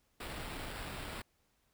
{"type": "noise with sample-and-hold", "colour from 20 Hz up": "pink", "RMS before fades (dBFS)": -43, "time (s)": [0.2, 1.22], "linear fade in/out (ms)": 5, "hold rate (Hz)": 6300, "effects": ["pink hiss -75 dBFS RMS until 1.73 s"]}